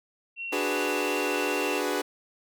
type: tone with vibrato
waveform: sine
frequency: 2716 Hz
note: F7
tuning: 49 cents flat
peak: -32 dBFS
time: 0.36-1.82 s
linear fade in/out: 50 ms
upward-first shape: sine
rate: 2.7 Hz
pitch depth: 12 cents each way
type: chord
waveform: sawtooth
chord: G# half-diminished seventh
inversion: second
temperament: equal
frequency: 293.7 / 370 / 415.3 / 493.9 Hz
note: D4 / F#4 / G#4 / B4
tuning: 0 / 0 / 0 / 0 cents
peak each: -28 dBFS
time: 0.52-2.02 s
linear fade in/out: 10 ms
effects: none